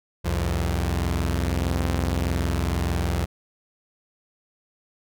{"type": "tone pair together", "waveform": "sawtooth", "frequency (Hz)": [64.8, 86.5], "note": ["C2", "F2"], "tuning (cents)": [-16, -16], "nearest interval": "perfect fourth", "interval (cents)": 500, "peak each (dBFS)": -21, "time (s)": [0.24, 3.26], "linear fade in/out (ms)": 20, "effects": []}